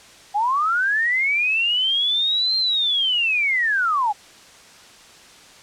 sine linear two-way sweep, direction up then down, 788 to 4186 to 788 Hz, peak -17 dBFS, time 0.34-4.13 s, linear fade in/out 20 ms, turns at 2.57 s, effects white hiss -46 dBFS RMS until 5.62 s + low-pass 7000 Hz 12 dB/octave

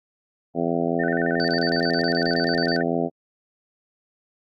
harmonic tone, 84.5 Hz, E2, 43 cents sharp, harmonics 2 / 3 / 4 / 5 / 6 / 7 / 8 / 9, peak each -29 / -26 / -28 / -28 / -32 / -31 / -28 / -34 dBFS, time 0.54-3.1 s, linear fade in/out 50 ms
sine tone with vibrato, 1651 Hz, G#6, 11 cents flat, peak -27 dBFS, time 0.99-2.83 s, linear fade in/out 10 ms, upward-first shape square, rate 11 Hz, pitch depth 160 cents each way
sine tone bursts, 4588 Hz, D8, 41 cents flat, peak -27 dBFS, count 13, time 1.4-2.763 s, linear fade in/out 0 ms, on 79 ms, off 28 ms
effects Opus 32 kbps

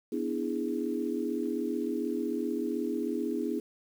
sine chord, E dominant seventh, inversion second, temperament equal, 246.9 / 293.7 / 329.6 / 415.3 Hz, B3 / D4 / E4 / G#4, 0 / 0 / 0 / 0 cents, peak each -34 / -35 / -34 / -35 dBFS, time 0.12-3.6 s, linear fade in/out 5 ms, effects 9-bit

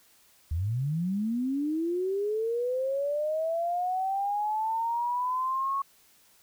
sine linear sweep, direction up, 73.42 to 1108.7 Hz, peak -26 dBFS, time 0.51-5.82 s, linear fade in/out 5 ms, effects white hiss -61 dBFS RMS until 6.42 s

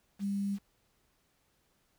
sine tone with quantisation, 199.5 Hz, G3, 31 cents sharp, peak -30 dBFS, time 0.19-0.59 s, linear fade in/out 50 ms, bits 9, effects pink hiss -73 dBFS RMS until 1.98 s

